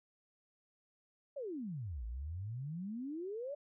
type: exponential two-way sweep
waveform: sine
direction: down then up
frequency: 597 to 53.8 to 597 Hz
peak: -39 dBFS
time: 1.36-3.55 s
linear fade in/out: 10 ms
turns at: 2.05 s
effects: none